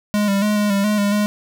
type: tone with pitch steps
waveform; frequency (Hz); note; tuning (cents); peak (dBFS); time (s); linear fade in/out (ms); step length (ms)
square; 207.9 / 198 / 210.1 / 207.7 / 198.6 / 210.4 / 202.8 / 208.2; G#3 / G3 / G#3 / G#3 / G3 / G#3 / G#3 / G#3; +2 / +18 / +20 / 0 / +23 / +23 / -41 / +5; -16; 0.14-1.26; 0; 140
effects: none